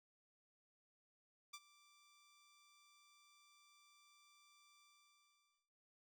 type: tone with ADSR envelope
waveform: 10% pulse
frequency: 1174.7 Hz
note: D6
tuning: in tune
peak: -40 dBFS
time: 1.53-5.7 s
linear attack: 11 ms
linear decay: 47 ms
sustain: -20 dB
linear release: 900 ms
effects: none